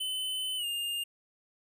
square tone with pitch glide, 3035 to 2815 Hz, F#7 to F7, +43 to +13 cents, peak -32 dBFS, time 0-1.04 s, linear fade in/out 10 ms, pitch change -130 cents, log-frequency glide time 0.57-0.65 s, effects none

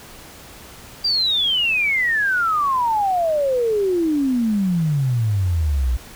sine exponential sweep, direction down, 4800 to 58.27 Hz, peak -16 dBFS, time 1.04-5.97 s, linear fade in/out 10 ms, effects pink hiss -41 dBFS RMS until 6.15 s

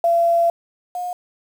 sine tone pair in turn, 680 / 716.9 Hz, F5 / F5, -46 / +45 cents, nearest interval minor second, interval 91 cents, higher second, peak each -13 / -23 dBFS, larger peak first, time 0.04-0.5 / 0.95-1.13 s, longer first, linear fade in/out 2 ms, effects 7-bit

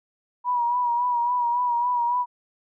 sine tone with vibrato, 967 Hz, B5, 37 cents flat, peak -20 dBFS, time 0.44-2.26 s, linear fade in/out 50 ms, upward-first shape sine, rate 3.6 Hz, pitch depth 43 cents each way, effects none

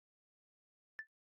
sine tone with exponential decay, 1760 Hz, A6, in tune, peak -36 dBFS, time 0.99-1.07 s, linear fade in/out 0 ms, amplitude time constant 17 ms, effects tanh soft clip ceiling -35 dBFS + AAC 32 kbps

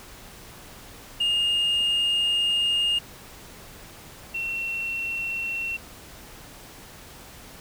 sine tone pair in turn, 2835 / 2716 Hz, F7 / F7, +25 / -49 cents, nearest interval minor second, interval 74 cents, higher first, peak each -18 / -26 dBFS, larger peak first, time 1.2-2.99 / 4.34-5.77 s, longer first, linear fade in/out 10 ms, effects tanh soft clip ceiling -19 dBFS + pink hiss -45 dBFS RMS until 7.6 s

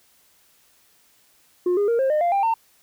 sine tone with pitch steps, 357.5 / 408.3 / 466.3 / 532.6 / 608.2 / 694.6 / 793.3 / 906.1 Hz, F4 / G#4 / A#4 / C5 / D#5 / F5 / G5 / A#5, +41 / -29 / +1 / +31 / -40 / -10 / +20 / -49 cents, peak -15 dBFS, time 1.66-2.54 s, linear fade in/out 5 ms, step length 110 ms, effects tanh soft clip ceiling -16 dBFS + white hiss -59 dBFS RMS until 2.82 s

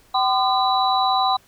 sine tone cluster, 767 / 1022 / 1208 / 3937 Hz, G5 / C6 / D6 / B7, -38 / -41 / +48 / -6 cents, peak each -19 / -22 / -25 / -24 dBFS, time 0.14-1.37 s, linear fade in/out 10 ms, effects pink hiss -55 dBFS RMS until 1.47 s

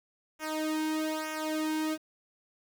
sawtooth tone with flanger, 311.7 Hz, D#4, 3 cents sharp, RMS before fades -32 dBFS, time 0.39-1.98 s, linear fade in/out 50 ms, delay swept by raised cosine 0.23 to 1.53 ms, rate 1.1 Hz, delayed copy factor -0.9, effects 10-bit

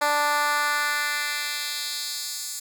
10% pulse tone with high-pass filter sweep, 293.7 Hz, D4, in tune, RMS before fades -26 dBFS, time 0.01-2.6 s, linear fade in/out 10 ms, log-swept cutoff 700 to 6800 Hz, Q 1.4, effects none

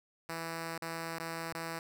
5% pulse tone with dropouts, 164.81 Hz, E3, in tune, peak -26 dBFS, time 0.29-1.79 s, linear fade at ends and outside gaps 2 ms, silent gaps 0.779-0.821 / 1.186-1.199 / 1.527-1.549 s, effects none

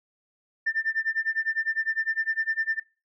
sine tone with tremolo, 1789 Hz, A6, 28 cents sharp, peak -20 dBFS, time 0.66-2.8 s, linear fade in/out 10 ms, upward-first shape sine, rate 9.9 Hz, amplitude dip 90%, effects noise-tail reverb RT60 0.3 s tail -21 dB re dry + tanh soft clip ceiling -17 dBFS

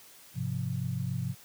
sine chord, F minor, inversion first, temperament equal, 103.83 / 130.81 / 174.61 Hz, Ab2 / C3 / F3, 0 / 0 / 0 cents, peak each -35 / -32 / -36 dBFS, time 0.34-1.35 s, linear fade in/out 50 ms, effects white hiss -54 dBFS RMS until 1.44 s + high-pass 60 Hz 12 dB/octave

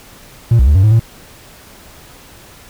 triangle tone with pitch steps, 116.7 / 62.9 / 73.1 / 95.1 / 107.8 / 113.7 Hz, A#2 / B1 / D2 / F#2 / A2 / A#2, +2 / +32 / -7 / +48 / -35 / -43 cents, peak -3 dBFS, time 0.51-0.996 s, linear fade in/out 5 ms, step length 81 ms, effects tanh soft clip ceiling 0 dBFS + pink hiss -40 dBFS RMS until 2.69 s

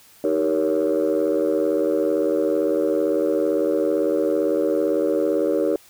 sine chord, Eb dominant seventh, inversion none, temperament just, 311.1 / 388.9 / 466.7 / 560 Hz, Eb4 / G4 / Bb4 / Db5, 0 / -14 / +2 / +18 cents, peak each -22 dBFS, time 0.24-5.76 s, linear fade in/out 2 ms, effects tanh soft clip ceiling -12 dBFS + white hiss -51 dBFS RMS until 5.89 s

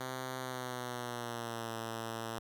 5% pulse tone with pitch glide, 129.2 to 113.78 Hz, C3 to A#2, -21 to -42 cents, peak -27 dBFS, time 0-2.39 s, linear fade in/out 5 ms, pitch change -221 cents, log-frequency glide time 0.39-1.72 s, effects none

